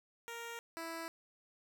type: tone pair in turn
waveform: 10% pulse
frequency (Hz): 466.2 / 329.7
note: A#4 / E4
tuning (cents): 0 / 0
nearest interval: tritone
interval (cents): 600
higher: first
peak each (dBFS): -35 / -33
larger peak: second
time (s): 0.28-0.59 / 0.77-1.08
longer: neither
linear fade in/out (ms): 0
effects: none